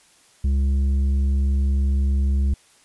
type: tone with tanh clipping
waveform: triangle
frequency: 68.4 Hz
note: C#2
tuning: 23 cents flat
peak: -18 dBFS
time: 0.44-2.54 s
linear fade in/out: 5 ms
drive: 11 dB
effects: white hiss -55 dBFS RMS until 2.84 s + resampled to 24000 Hz